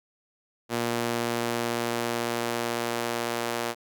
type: tone with high-pass filter sweep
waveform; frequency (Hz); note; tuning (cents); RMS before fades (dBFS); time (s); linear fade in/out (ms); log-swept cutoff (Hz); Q
sawtooth; 118; A#2; +22; -29; 0.69-3.75; 50; 270 to 440; 0.8
effects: none